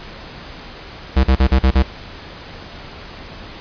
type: tone bursts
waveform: square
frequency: 65.41 Hz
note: C2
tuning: in tune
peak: -10 dBFS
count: 6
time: 1.16-1.828 s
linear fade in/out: 10 ms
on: 78 ms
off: 40 ms
effects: pink hiss -35 dBFS RMS until 3.6 s + resampled to 11025 Hz